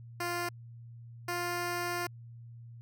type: tone pair in turn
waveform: 10% pulse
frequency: 348.9 / 350.7 Hz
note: F4 / F4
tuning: -2 / +7 cents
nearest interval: unison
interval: 9 cents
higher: second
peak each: -24 dBFS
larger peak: neither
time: 0.2-0.49 / 1.28-2.07 s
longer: second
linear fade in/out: 5 ms
effects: added 117 Hz sine -46 dBFS peak until 2.81 s